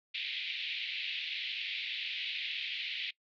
pink band-pass noise, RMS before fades -38 dBFS, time 0.14-3.11 s, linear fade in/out 10 ms, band 2200 to 3900 Hz, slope 48 dB/octave, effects noise-tail reverb RT60 0.1 s tail -22 dB re dry

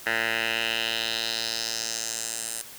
10% pulse tone with band-pass filter sweep, 113.7 Hz, A#2, 43 cents flat, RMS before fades -29 dBFS, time 0.06-2.62 s, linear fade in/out 5 ms, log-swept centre 1900 to 9400 Hz, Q 2.5, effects white hiss -44 dBFS RMS until 2.78 s

